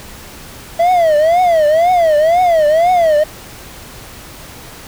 triangle tone with vibrato, 660 Hz, E5, 2 cents sharp, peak -6 dBFS, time 0.79-3.24 s, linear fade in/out 10 ms, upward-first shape triangle, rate 2 Hz, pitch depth 210 cents each way, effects pink hiss -34 dBFS RMS until 4.87 s

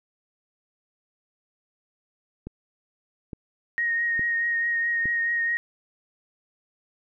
click train, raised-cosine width 3 ms, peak -22 dBFS, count 4, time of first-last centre 2.47-5.056 s, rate 1.16 Hz
sine tone with vibrato, 1867 Hz, A#6, 2 cents sharp, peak -22 dBFS, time 3.78-5.57 s, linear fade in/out 0 ms, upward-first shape triangle, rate 4.7 Hz, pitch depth 22 cents each way
effects none

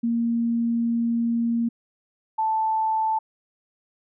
sine tone pair in turn, 233 / 879.7 Hz, A#3 / A5, -1 / -1 cents, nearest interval octave + major seventh, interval 2300 cents, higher second, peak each -20 dBFS, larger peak neither, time 0.03-1.69 / 2.38-3.19 s, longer first, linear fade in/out 10 ms, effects none

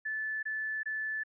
sine tone bursts, 1743 Hz, A6, 17 cents flat, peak -32 dBFS, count 3, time 0.05-1.236 s, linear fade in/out 10 ms, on 380 ms, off 23 ms, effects none

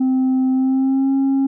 sine tone with pitch glide, 260 to 271.2 Hz, C4 to C#4, -11 to -38 cents, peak -11 dBFS, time 0-1.47 s, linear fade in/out 10 ms, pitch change +73 cents, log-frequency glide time 0.52-1.13 s, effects tanh soft clip ceiling -13 dBFS

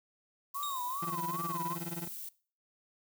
violet noise, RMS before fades -43 dBFS, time 0.54-2.29 s, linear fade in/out 5 ms
sine tone with vibrato, 1070 Hz, C6, 38 cents sharp, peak -35 dBFS, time 0.54-1.76 s, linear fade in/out 20 ms, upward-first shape sine, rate 2.5 Hz, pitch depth 160 cents each way
30% pulse tone with exponential decay, 3729 Hz, A#7, in tune, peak -34 dBFS, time 0.63-1.19 s, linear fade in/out 0 ms, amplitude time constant 120 ms
30% pulse tone with tremolo, 170 Hz, F3, 46 cents flat, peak -33 dBFS, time 1.02-2.08 s, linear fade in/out 5 ms, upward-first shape sine, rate 19 Hz, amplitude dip 90%
effects noise-tail reverb RT60 0.4 s tail -20 dB re dry

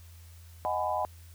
sine chord, G# minor seventh, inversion second, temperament equal with one note detuned, 622.3 / 740 / 830.6 / 999.8 Hz, D#5 / F#5 / G#5 / B5, 0 / 0 / 0 / +21 cents, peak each -33 dBFS, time 0.65-1.05 s, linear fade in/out 0 ms, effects added 84 Hz sine -48 dBFS peak until 1.34 s + white hiss -59 dBFS RMS until 1.34 s

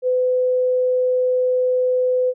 sine tone, 505 Hz, B4, 39 cents sharp, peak -15 dBFS, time 0.02-2.34 s, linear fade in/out 50 ms, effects none

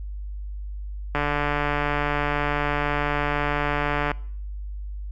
click train, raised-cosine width 0.5 ms, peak -9 dBFS, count 434, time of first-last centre 1.15-4.116 s, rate 146 Hz, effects noise-tail reverb RT60 0.6 s tail -23 dB re dry + added 50 Hz sine -30 dBFS peak until 5.11 s

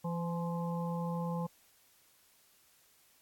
harmonic tone with a mistuned harmonic, 170 Hz, F3, 46 cents flat, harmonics 1 / 3 / 5 / 6, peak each -34 / -41 / -43 / -45 dBFS, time 0.04-1.47 s, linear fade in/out 10 ms, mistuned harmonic 6, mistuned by +42 cents, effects white hiss -66 dBFS RMS until 3.21 s + AAC 64 kbps

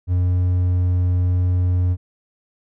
triangle tone, 89.9 Hz, F#2, 49 cents flat, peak -13 dBFS, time 0.07-1.97 s, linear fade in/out 50 ms, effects none

